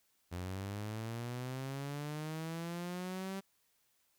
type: linear sweep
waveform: sawtooth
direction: up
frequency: 86.9 to 195.3 Hz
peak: -35 dBFS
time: 0.31-3.41 s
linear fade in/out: 20 ms
effects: white hiss -75 dBFS RMS until 4.18 s